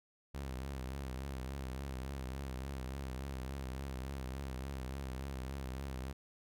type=tone with vibrato; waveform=sawtooth; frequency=66.4 Hz; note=C2; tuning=26 cents sharp; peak=-36 dBFS; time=0.34-6.13 s; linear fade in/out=10 ms; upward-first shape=triangle; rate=3.5 Hz; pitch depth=93 cents each way; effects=none